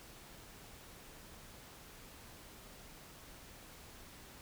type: silence
effects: pink hiss -55 dBFS RMS until 4.41 s